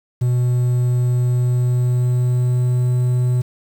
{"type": "tone with pitch glide", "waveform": "triangle", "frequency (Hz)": [123.47, 124.33], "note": ["B2", "B2"], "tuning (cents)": [0, 12], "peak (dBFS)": -12, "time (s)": [0.21, 3.42], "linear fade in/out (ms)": 10, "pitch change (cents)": 12, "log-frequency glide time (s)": [1.07, 3.19], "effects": ["7-bit"]}